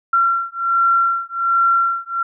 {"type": "beating tone pair", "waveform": "sine", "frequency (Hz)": [1365, 1366.3], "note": ["F6", "F6"], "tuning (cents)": [-40, -38], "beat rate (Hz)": 1.3, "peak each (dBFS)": -17, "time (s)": [0.13, 2.23], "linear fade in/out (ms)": 5, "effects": []}